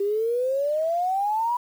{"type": "exponential sweep", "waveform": "sine", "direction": "up", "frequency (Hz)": [393.2, 985], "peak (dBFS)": -21, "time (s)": [0, 1.57], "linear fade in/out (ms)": 5, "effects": ["8-bit"]}